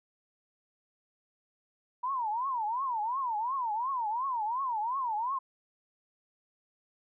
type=tone with vibrato; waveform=sine; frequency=960 Hz; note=B5; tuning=49 cents flat; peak=-29 dBFS; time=2.03-5.39 s; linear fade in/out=10 ms; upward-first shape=triangle; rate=2.8 Hz; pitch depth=270 cents each way; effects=none